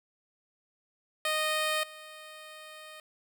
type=tone with level steps; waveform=10% pulse; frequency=619 Hz; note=D#5; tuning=9 cents flat; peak=-19 / -37 dBFS; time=1.25-3 s; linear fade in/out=2 ms; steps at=1.83 s; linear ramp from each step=5 ms; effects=none